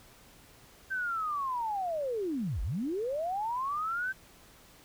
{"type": "linear two-way sweep", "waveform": "sine", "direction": "down then up", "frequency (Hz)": [1568, 39.43, 1568], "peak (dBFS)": -30, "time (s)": [0.9, 4.13], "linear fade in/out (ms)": 20, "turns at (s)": 2.62, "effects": ["pink hiss -57 dBFS RMS until 4.84 s"]}